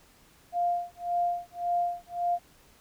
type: tone with tremolo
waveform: sine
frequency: 700 Hz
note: F5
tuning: 4 cents sharp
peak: -23 dBFS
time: 0.52-2.39 s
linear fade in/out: 50 ms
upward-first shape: sine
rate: 1.8 Hz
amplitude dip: 100%
effects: pink hiss -59 dBFS RMS until 2.8 s